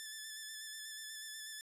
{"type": "tone with vibrato", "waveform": "10% pulse", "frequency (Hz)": 1746, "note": "A6", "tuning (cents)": -14, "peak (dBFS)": -36, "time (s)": [0, 1.61], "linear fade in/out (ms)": 0, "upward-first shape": "square", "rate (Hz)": 8.2, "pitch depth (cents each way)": 21, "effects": ["resampled to 32000 Hz"]}